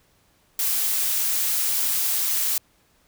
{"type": "noise", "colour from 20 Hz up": "blue", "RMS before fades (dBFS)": -23, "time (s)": [0.59, 2.58], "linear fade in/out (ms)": 2, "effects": ["pink hiss -62 dBFS RMS until 3.07 s"]}